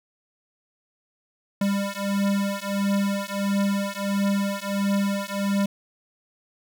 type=beating tone pair; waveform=square; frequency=198.5 / 200 Hz; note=G3 / G3; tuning=+22 / +35 cents; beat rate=1.5 Hz; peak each=-26 dBFS; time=1.61-5.66 s; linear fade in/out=5 ms; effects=none